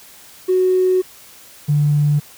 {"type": "tone pair in turn", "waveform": "triangle", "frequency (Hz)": [370, 147.17], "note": ["F#4", "D3"], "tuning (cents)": [0, 4], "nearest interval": "octave + major third", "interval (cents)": 1596, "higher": "first", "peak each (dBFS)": -8, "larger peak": "neither", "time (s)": [[0.48, 1.02], [1.68, 2.2]], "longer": "first", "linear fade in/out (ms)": 20, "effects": ["tanh soft clip ceiling -10 dBFS", "white hiss -43 dBFS RMS until 2.37 s"]}